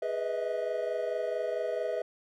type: chord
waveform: triangle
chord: E major seventh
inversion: first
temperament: equal with one note detuned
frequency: 415.3 / 493.9 / 622.3 / 646.8 Hz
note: G#4 / B4 / D#5 / E5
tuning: 0 / 0 / 0 / -33 cents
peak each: -35 / -32 / -35 / -32 dBFS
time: 0.02-2.02 s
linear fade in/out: 5 ms
effects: none